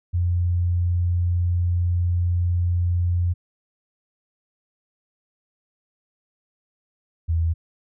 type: tone pair in turn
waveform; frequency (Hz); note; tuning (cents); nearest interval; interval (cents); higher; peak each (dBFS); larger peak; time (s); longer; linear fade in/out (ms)
sine; 87.8 / 82.59; F2 / E2; +10 / +4; minor second; 106; first; -18; neither; 0.13-3.34 / 7.28-7.54; first; 20
effects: none